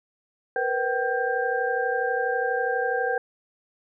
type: tone cluster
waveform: sine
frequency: 470.8 / 503 / 769 / 1592 Hz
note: A#4 / B4 / G5 / G6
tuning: +17 / +32 / -33 / +26 cents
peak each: -28 dBFS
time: 0.56-3.18 s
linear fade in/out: 2 ms
effects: none